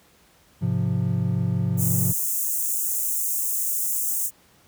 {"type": "chord", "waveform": "triangle", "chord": "F minor", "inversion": "first", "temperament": "just", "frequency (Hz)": [104.77, 130.96, 174.61], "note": ["Ab2", "C3", "F3"], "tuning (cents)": [16, 2, 0], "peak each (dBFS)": -23, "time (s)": [0.61, 2.13], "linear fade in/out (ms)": 20}
{"type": "high-pass noise", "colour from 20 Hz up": "white", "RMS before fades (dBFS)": -25, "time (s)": [1.77, 4.31], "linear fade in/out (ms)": 50, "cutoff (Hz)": 6600, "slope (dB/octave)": 48}
{"effects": ["pink hiss -57 dBFS RMS until 4.67 s", "high-pass 60 Hz 12 dB/octave"]}